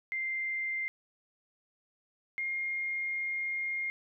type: tone pair in turn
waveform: sine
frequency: 2093 / 2128 Hz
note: C7 / C7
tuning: 0 / +29 cents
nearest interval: unison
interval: 29 cents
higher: second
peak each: -31 / -31 dBFS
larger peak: neither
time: 0.12-0.88 / 2.38-3.9 s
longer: second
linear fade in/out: 0 ms
effects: none